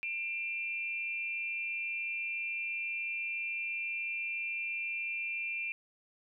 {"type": "tone pair together", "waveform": "sine", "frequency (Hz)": [2381, 2673], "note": ["D7", "E7"], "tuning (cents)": [23, 23], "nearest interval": "major second", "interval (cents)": 200, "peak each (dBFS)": [-35, -39], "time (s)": [0.03, 5.72], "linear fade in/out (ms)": 0, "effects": []}